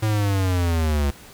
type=linear sweep; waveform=square; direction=down; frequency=110 to 69.2 Hz; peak=-19 dBFS; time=0.02-1.11 s; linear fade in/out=10 ms; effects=pink hiss -45 dBFS RMS until 1.33 s